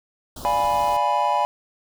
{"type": "band-stop noise", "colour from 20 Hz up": "pink", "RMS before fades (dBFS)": -37, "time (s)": [0.36, 0.97], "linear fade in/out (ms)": 5, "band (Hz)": [1400, 3200], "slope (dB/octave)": 48}
{"type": "chord", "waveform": "triangle", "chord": "D diminished seventh", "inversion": "none", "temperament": "equal", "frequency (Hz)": [587.3, 698.5, 830.6, 987.8], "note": ["D5", "F5", "Ab5", "Cb6"], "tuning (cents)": [0, 0, 0, 0], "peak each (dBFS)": [-25, -25, -20, -20], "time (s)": [0.45, 1.45], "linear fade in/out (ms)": 0}
{"effects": []}